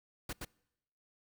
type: noise with echo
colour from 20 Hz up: pink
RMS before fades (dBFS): -40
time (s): 0.29-0.33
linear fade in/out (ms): 5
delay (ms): 120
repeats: 1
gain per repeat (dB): -2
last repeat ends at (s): 0.45
effects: noise-tail reverb RT60 0.9 s tail -26 dB re dry